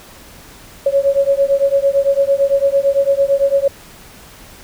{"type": "beating tone pair", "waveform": "sine", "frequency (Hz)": [550, 558.9], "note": ["C#5", "C#5"], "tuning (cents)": [-14, 14], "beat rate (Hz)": 8.9, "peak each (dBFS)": -14, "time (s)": [0.86, 3.68], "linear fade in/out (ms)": 5, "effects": ["pink hiss -40 dBFS RMS until 4.63 s"]}